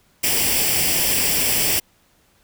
white noise with comb filter, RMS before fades -19 dBFS, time 0.23-1.8 s, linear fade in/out 10 ms, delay 0.38 ms, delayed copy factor +0.65, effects pink hiss -59 dBFS RMS until 2.43 s

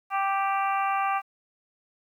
harmonic tone, 392 Hz, G4, in tune, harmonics 2 / 3 / 4 / 5 / 6 / 7, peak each -26 / -27 / -36 / -40 / -37 / -38 dBFS, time 0.1-1.22 s, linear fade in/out 50 ms, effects 10-bit

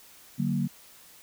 sine tone cluster, 146.5 / 188.2 / 232.7 Hz, D3 / F#3 / A#3, -4 / +30 / -3 cents, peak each -29 dBFS, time 0.38-0.68 s, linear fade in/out 20 ms, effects white hiss -53 dBFS RMS until 1.22 s

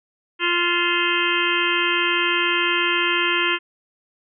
harmonic tone with a mistuned harmonic, 348.1 Hz, F4, 6 cents flat, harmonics 1 / 3 / 4 / 5 / 6 / 7 / 8 / 9, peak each -26 / -26 / -26 / -26 / -26 / -26 / -26 / -26 dBFS, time 0.39-3.59 s, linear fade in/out 50 ms, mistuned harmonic 7, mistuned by +81 cents, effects none

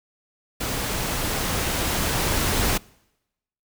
pink noise with level ramp, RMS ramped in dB -27 to -22 dBFS, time 0.6-2.78 s, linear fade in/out 10 ms, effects noise-tail reverb RT60 0.9 s tail -25 dB re dry

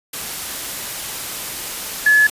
sine tone in noise, 1710 Hz, A6, 50 cents flat, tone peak -9 dBFS, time 2.06-2.27 s, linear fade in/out 5 ms, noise white, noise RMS -27 dBFS, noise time 0.13-2.3 s, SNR +15 dB, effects resampled to 32000 Hz

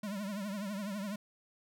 square tone with vibrato, 201.9 Hz, G#3, 49 cents flat, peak -37 dBFS, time 0.03-1.16 s, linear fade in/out 5 ms, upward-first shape triangle, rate 12 Hz, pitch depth 130 cents each way, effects none

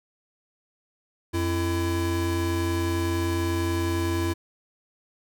square tone pair together, 89 / 336 Hz, F2 / E4, +33 / +33 cents, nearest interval octave + major seventh, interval 2300 cents, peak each -27 dBFS, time 1.33-4.34 s, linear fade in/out 20 ms, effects none

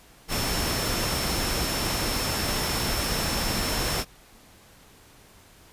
sine tone in noise, 5370 Hz, E8, 31 cents sharp, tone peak -33 dBFS, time 0.28-4.05 s, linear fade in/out 50 ms, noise pink, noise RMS -27 dBFS, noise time 0.28-4.05 s, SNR -9 dB, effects pink hiss -53 dBFS RMS until 5.72 s + resampled to 32000 Hz

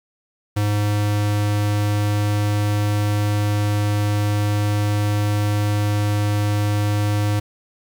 square tone, 103.83 Hz, G#2, in tune, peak -18 dBFS, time 0.56-7.4 s, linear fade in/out 10 ms, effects 8-bit

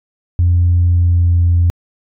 sine tone with pitch glide, 87.31 to 86.31 Hz, F2 to F2, 0 to -20 cents, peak -7 dBFS, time 0.39-1.7 s, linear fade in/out 0 ms, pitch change -20 cents, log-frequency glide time 0.88-1.43 s, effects tanh soft clip ceiling -5 dBFS

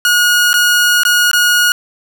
sawtooth tone with dropouts, 1444 Hz, F#6, 43 cents flat, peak -5 dBFS, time 0.05-1.72 s, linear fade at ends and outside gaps 1 ms, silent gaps 0.531-0.54 / 1.034-1.051 / 1.314-1.332 s, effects none

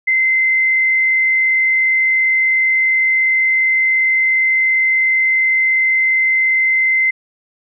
sine tone with frequency modulation, 2068 Hz, C7, 21 cents flat, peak -11 dBFS, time 0.07-7.11 s, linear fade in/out 10 ms, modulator 37.2 Hz, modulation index 0.44, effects none

